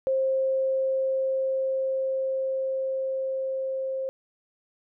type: tone with level ramp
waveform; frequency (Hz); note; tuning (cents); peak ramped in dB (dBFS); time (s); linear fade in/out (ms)
sine; 530; C5; +22; -21 to -27; 0.07-4.09; 0
effects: none